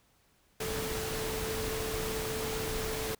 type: tone in noise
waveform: sine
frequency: 440 Hz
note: A4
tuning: in tune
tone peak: -36 dBFS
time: 0.6-3.15 s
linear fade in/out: 5 ms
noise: pink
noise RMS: -36 dBFS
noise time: 0.6-3.15 s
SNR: -3 dB
effects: pink hiss -68 dBFS RMS until 3.19 s